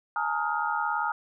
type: tone cluster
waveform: sine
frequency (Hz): 841 / 919 / 1259 / 1411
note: G#5 / A#5 / D#6 / F6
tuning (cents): +22 / -25 / +20 / +17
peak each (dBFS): -31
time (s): 0.16-1.12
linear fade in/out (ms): 2
effects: none